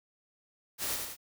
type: noise with echo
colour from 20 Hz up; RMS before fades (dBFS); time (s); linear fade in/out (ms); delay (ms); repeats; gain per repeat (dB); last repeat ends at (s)
white; -34; 0.78-0.99; 50; 89; 2; -4; 1.168
effects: none